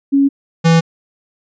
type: tone pair in turn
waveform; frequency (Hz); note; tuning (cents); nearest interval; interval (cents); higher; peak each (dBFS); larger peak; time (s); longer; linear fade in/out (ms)
sine / square; 277.4 / 164.94; C#4 / E3; +1 / +1; major sixth; 900; first; -8; neither; 0.12-0.29 / 0.64-0.81; neither; 20
effects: resampled to 16000 Hz